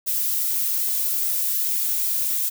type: noise with flanger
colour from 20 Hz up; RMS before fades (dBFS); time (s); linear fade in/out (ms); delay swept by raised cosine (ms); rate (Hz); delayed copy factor
violet; -23; 0.06-2.5; 20; 1.7 to 2.64; 2.5; -0.5
effects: none